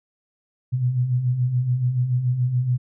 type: beating tone pair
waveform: sine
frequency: 119.6 / 126.6 Hz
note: A#2 / B2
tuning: +45 / +43 cents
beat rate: 7 Hz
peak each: -27 / -19 dBFS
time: 0.72-2.78 s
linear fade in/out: 20 ms
effects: none